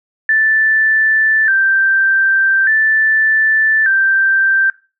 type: tone with vibrato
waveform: sine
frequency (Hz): 1661.2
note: G#6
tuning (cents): 0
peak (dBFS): -9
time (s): 0.29-4.7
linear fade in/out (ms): 2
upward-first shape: square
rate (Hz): 0.42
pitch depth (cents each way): 100
effects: noise-tail reverb RT60 0.3 s tail -19 dB re dry